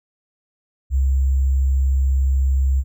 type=tone with sample-and-hold; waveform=sine; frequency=66.9 Hz; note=C2; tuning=39 cents sharp; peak=-14 dBFS; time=0.9-2.84 s; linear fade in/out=50 ms; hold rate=7350 Hz; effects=none